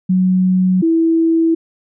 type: tone pair in turn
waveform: sine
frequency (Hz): 185 / 327.9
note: F#3 / E4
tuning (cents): 0 / -9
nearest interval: minor seventh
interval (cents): 991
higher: second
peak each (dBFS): -10 / -10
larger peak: neither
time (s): 0.09-0.82 / 0.82-1.55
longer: neither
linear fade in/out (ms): 10
effects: none